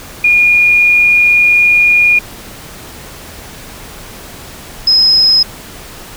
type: tone pair in turn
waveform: sine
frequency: 2432 / 5110 Hz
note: D#7 / D#8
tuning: -40 / +45 cents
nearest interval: octave + minor second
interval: 1285 cents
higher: second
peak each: -5 dBFS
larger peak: neither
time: 0.24-2.19 / 4.87-5.43 s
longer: first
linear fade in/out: 5 ms
effects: pink hiss -31 dBFS RMS until 6.16 s